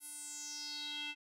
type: tone with band-pass filter sweep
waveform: square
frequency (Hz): 294.9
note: D4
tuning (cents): +7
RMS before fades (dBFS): -44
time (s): 0-1.15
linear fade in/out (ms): 50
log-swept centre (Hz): 11000 to 2700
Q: 5.2
effects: none